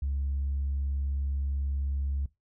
sine tone, 69.3 Hz, C#2, in tune, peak -26 dBFS, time 0.02-2.26 s, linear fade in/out 5 ms, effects noise-tail reverb RT60 0.2 s tail -21 dB re dry + tanh soft clip ceiling -24 dBFS

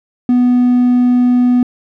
triangle tone, 246.9 Hz, B3, in tune, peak -5 dBFS, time 0.29-1.63 s, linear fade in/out 2 ms, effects tanh soft clip ceiling -1 dBFS

